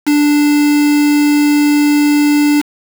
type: tone with quantisation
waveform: triangle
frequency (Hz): 293.7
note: D4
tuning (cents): 0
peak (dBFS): -6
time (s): 0.06-2.62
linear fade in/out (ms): 20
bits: 3
effects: none